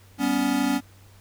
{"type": "tone cluster", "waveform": "square", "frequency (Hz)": [196.8, 248.4, 280.7], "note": ["G3", "B3", "C#4"], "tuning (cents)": [7, 10, 22], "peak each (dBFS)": [-31, -26, -24], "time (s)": [0.18, 0.81], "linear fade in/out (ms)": 50, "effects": ["added 97 Hz sine -50 dBFS peak until 1.2 s", "pink hiss -56 dBFS RMS until 1.2 s"]}